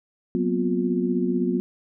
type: tone cluster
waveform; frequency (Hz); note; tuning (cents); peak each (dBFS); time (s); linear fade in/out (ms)
sine; 185.7 / 238.1 / 253.9 / 355.5; F#3 / A#3 / B3 / F4; +7 / +37 / +48 / +31; -26; 0.35-1.6; 0
effects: none